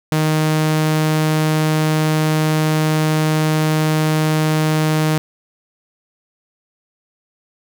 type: tone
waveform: sawtooth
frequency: 155.56 Hz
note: D#3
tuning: in tune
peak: -10 dBFS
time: 0.12-5.18 s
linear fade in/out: 0 ms
effects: none